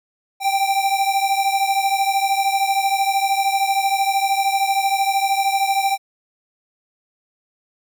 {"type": "beating tone pair", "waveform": "square", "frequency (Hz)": [781, 794], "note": ["G5", "G5"], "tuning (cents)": [-7, 22], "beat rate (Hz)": 13, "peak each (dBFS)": [-19, -22], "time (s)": [0.4, 5.98], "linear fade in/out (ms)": 50, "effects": []}